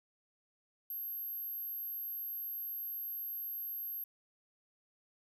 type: tone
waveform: sine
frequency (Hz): 12544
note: G9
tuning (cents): 0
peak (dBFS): -38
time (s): 0.9-4.04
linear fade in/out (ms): 2
effects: none